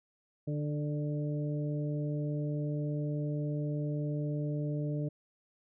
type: harmonic tone with a mistuned harmonic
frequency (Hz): 148.3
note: D3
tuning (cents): +17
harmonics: 1 / 2 / 3 / 4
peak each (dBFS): -32 / -38 / -43 / -43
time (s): 0.47-5.09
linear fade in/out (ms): 10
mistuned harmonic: 3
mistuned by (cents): -19
effects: none